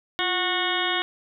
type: harmonic tone with a mistuned harmonic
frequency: 366 Hz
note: F#4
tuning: 19 cents flat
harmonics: 1 / 2 / 3 / 4 / 5 / 6 / 8 / 9 / 10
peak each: -31 / -31 / -31 / -31 / -31 / -31 / -31 / -31 / -31 dBFS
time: 0.19-1.02 s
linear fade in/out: 0 ms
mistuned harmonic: 1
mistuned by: -82 cents
effects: none